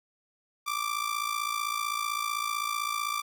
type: tone with amplitude modulation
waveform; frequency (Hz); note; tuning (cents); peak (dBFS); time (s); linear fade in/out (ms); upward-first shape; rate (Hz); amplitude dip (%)
sawtooth; 1174.7; D6; 0; -22; 0.66-3.22; 20; sine; 55.7; 75
effects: none